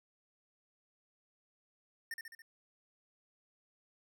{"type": "tone with echo", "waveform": "square", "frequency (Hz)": 1819, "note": "A#6", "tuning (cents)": -43, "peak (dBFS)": -39, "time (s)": [2.11, 2.14], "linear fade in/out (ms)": 2, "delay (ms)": 70, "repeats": 4, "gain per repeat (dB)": -4, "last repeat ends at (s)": 2.42, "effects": []}